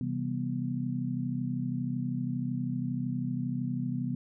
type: chord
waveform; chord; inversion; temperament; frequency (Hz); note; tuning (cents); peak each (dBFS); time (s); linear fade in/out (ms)
sine; C major seventh; none; just; 130.81 / 163.52 / 196.22 / 245.3; C3 / E3 / G3 / B3; 0 / -14 / +2 / -12; -34 / -37 / -38 / -33; 0.01-4.15; 2
effects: none